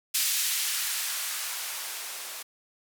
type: noise with band-pass filter sweep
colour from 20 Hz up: violet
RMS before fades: -31 dBFS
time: 0.14-2.43 s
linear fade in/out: 10 ms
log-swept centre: 2700 to 510 Hz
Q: 0.75
effects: none